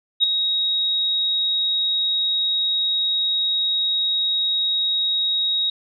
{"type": "tone with ADSR envelope", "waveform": "sine", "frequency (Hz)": 3785, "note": "A#7", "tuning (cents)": 26, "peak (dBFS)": -10, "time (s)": [0.2, 5.7], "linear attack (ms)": 35, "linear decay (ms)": 6, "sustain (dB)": -8, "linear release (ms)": 4, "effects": []}